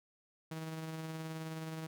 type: tone with tremolo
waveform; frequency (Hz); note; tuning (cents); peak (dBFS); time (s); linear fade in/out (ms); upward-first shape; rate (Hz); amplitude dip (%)
sawtooth; 160; D#3; +49; -35; 0.51-1.87; 5; triangle; 19; 35
effects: none